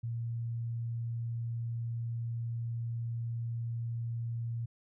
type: tone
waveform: sine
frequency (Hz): 116.54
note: A#2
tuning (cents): 0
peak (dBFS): -33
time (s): 0.03-4.66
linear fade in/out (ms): 10
effects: none